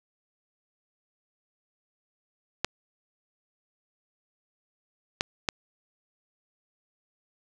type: clicks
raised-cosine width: 0.2 ms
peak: -7 dBFS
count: 3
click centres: 2.646 / 5.209 / 5.488 s
effects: none